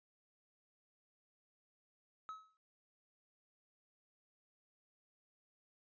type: tone with exponential decay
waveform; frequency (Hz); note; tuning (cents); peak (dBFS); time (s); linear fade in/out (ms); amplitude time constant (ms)
triangle; 1285; E6; -45; -39; 2.29-2.57; 0; 59
effects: tanh soft clip ceiling -36 dBFS + resampled to 16000 Hz